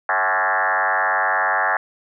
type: tone with frequency modulation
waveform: sine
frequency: 1244.5 Hz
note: D#6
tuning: in tune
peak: -16 dBFS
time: 0.09-1.77 s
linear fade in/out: 2 ms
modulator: 97.1 Hz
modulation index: 6
effects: none